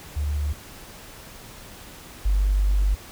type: tone pair in turn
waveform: sine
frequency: 73.42 / 49 Hz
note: D2 / G1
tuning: 0 / 0 cents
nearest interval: perfect fifth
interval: 700 cents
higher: first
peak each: -22 / -17 dBFS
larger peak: second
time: 0.16-0.53 / 2.25-2.95 s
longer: second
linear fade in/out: 10 ms
effects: pink hiss -43 dBFS RMS until 3.11 s